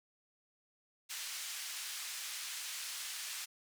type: band-pass noise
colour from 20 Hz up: white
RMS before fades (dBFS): -43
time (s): 1.09-3.46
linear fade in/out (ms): 20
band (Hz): 1600 to 8400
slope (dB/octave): 12
effects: none